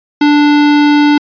square tone, 293.7 Hz, D4, in tune, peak -6 dBFS, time 0.21-1.18 s, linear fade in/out 5 ms, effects resampled to 11025 Hz

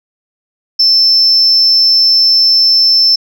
sine tone, 5310 Hz, E8, 12 cents sharp, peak -4 dBFS, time 0.79-3.16 s, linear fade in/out 10 ms, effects tanh soft clip ceiling -2 dBFS

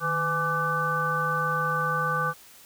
harmonic tone with a mistuned harmonic, 167.4 Hz, E3, 27 cents sharp, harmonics 1 / 3 / 5 / 7 / 9, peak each -32 / -33 / -36 / -26 / -29 dBFS, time 0-2.34 s, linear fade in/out 50 ms, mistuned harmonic 1, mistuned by -140 cents, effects white hiss -51 dBFS RMS until 2.65 s

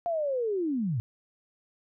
sine linear sweep, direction down, 703 to 103.83 Hz, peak -26 dBFS, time 0.06-1 s, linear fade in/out 0 ms, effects none

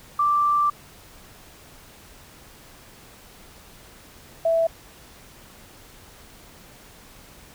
sine tone pair in turn, 1174.7 / 659.3 Hz, D6 / E5, 0 / 0 cents, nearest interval minor seventh, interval 1000 cents, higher first, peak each -17 dBFS, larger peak neither, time 0.19-0.7 / 4.45-4.67 s, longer first, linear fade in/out 5 ms, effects pink hiss -48 dBFS RMS until 7.54 s

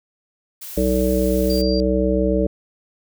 blue noise, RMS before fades -34 dBFS, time 0.61-1.62 s, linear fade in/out 10 ms
harmonic tone, 63.5 Hz, B1, 49 cents sharp, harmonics 1 / 3 / 5 / 7 / 9, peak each -22 / -22 / -22 / -22 / -22 dBFS, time 0.77-2.47 s, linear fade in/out 5 ms
sine tone, 4730 Hz, D8, 12 cents sharp, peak -27 dBFS, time 1.5-1.8 s, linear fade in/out 0 ms
effects none

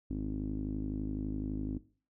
sawtooth tone with low-pass filter, 51.91 Hz, G#1, in tune, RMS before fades -36 dBFS, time 0.1-1.78 s, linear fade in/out 5 ms, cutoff 280 Hz, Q 7.3, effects noise-tail reverb RT60 0.4 s tail -18 dB re dry

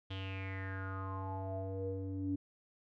square tone with low-pass filter sweep, 95.8 Hz, G2, 39 cents flat, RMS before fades -40 dBFS, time 0.1-2.36 s, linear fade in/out 10 ms, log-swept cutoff 3300 to 280 Hz, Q 7.1, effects none

